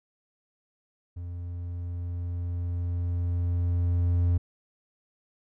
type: tone with level ramp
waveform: triangle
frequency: 87.31 Hz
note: F2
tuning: in tune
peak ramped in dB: -32 to -18 dBFS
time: 1.16-4.38 s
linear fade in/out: 10 ms
effects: none